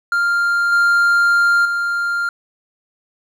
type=tone with level steps; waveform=triangle; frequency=1396.9 Hz; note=F6; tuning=in tune; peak=-12 / -9 / -15 dBFS; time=0.12-2.29 s; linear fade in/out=2 ms; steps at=0.72 / 1.65 s; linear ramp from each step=5 ms; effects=none